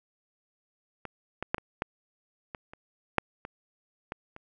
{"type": "clicks", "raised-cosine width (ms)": 0.5, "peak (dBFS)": [-22, -17, -10, -23, -13, -22, -30, -6, -23, -19, -29], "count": 11, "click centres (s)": [1.053, 1.426, 1.545, 1.582, 1.821, 2.548, 2.735, 3.183, 3.451, 4.121, 4.364], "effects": []}